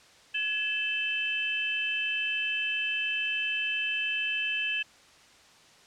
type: tone cluster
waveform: sine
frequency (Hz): 1689 / 2630 / 3077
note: G#6 / E7 / G7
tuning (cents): +29 / -5 / -33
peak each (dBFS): -35 / -29 / -33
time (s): 0.34-4.83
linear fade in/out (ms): 10
effects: white hiss -56 dBFS RMS until 5.86 s + low-pass 6000 Hz 12 dB/octave